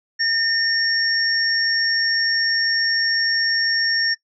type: tone pair together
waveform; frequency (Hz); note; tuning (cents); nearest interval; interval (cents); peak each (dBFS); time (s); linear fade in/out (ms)
sine; 1817 / 5510; A#6 / F8; -45 / -24; octave + perfect fifth; 1921; -20; 0.19-4.15; 20
effects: noise-tail reverb RT60 0.1 s tail -22 dB re dry